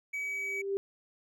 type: tone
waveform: triangle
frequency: 2276 Hz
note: C#7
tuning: 45 cents sharp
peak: -31 dBFS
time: 0.13-0.62 s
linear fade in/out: 10 ms
type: tone with exponential growth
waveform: sine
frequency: 394.4 Hz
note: G4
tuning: 11 cents sharp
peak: -26 dBFS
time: 0.17-0.77 s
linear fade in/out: 0 ms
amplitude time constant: 130 ms
effects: none